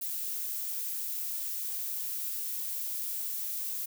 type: noise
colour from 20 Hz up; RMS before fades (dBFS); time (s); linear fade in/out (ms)
violet; -35; 0.01-3.86; 10
effects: none